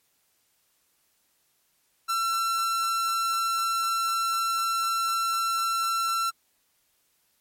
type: tone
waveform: 45% pulse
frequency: 1348 Hz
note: E6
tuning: 38 cents sharp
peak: -24 dBFS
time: 2.08-6.31 s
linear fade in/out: 20 ms
effects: white hiss -69 dBFS RMS until 7.4 s + MP3 64 kbps